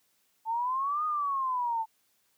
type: exponential two-way sweep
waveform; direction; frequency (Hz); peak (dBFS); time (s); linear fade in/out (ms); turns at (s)
sine; up then down; 880 to 1244.5 to 880; -27; 0.45-1.86; 50; 1.05
effects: white hiss -71 dBFS RMS until 2.37 s + high-pass 80 Hz 12 dB/octave